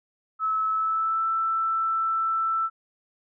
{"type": "tone with pitch glide", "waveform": "sine", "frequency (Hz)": [1299, 1327.8], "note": ["E6", "E6"], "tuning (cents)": [-26, 12], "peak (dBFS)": -22, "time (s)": [0.39, 2.7], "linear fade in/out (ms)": 50, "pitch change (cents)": 38, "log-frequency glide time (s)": [0.7, 1.27], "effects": []}